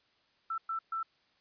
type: tone bursts at uneven times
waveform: sine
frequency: 1331 Hz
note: E6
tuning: 16 cents sharp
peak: -32 dBFS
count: 3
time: 0.5-0.58 / 0.69-0.79 / 0.92-1.03 s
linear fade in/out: 5 ms
effects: white hiss -70 dBFS RMS until 1.4 s + resampled to 11025 Hz